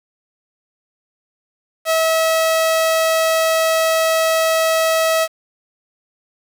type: tone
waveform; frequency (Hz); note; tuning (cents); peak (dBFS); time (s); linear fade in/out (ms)
sawtooth; 646; E5; -35; -10; 1.85-5.28; 50
effects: 7-bit